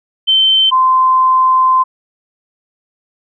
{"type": "tone pair in turn", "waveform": "sine", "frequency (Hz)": [3094, 1035.5], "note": ["G7", "C6"], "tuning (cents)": [-23, -18], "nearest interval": "octave + perfect fifth", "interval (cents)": 1895, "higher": "first", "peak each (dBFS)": -7, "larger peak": "neither", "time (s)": [[0.27, 0.71], [0.71, 1.84]], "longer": "second", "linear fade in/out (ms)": 20, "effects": []}